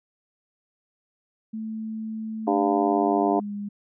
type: tone with pitch glide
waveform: sine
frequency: 220 to 204.1 Hz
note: A3 to G#3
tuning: 0 to -30 cents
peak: -29 dBFS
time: 1.53-3.69 s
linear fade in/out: 10 ms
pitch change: -130 cents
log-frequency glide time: 2.84-3.54 s
type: harmonic tone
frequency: 100 Hz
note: G2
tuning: 35 cents sharp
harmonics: 3 / 4 / 5 / 6 / 7 / 8 / 9 / 10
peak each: -24 / -25 / -35 / -32 / -24 / -33 / -30 / -34 dBFS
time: 2.47-3.4 s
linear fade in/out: 5 ms
effects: none